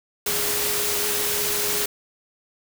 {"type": "tone in noise", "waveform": "sine", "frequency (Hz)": 415.3, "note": "G#4", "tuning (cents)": 0, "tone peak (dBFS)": -31, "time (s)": [0.26, 1.86], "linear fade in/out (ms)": 5, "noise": "white", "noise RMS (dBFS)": -24, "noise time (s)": [0.26, 1.86], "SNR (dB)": -10, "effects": []}